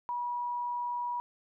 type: tone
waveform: sine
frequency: 968 Hz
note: B5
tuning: 35 cents flat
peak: -31 dBFS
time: 0.09-1.2 s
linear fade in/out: 0 ms
effects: none